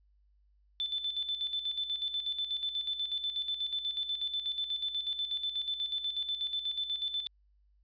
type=tone with tremolo; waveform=sine; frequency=3520 Hz; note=A7; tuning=in tune; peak=-30 dBFS; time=0.8-7.27 s; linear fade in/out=0 ms; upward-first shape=square; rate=8.2 Hz; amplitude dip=60%; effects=added 50 Hz sine -64 dBFS peak until 7.83 s + resampled to 11025 Hz